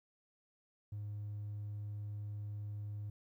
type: tone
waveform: triangle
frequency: 103.83 Hz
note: G#2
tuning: in tune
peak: -37 dBFS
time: 0.92-3.1 s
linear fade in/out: 5 ms
effects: tanh soft clip ceiling -36 dBFS + 13-bit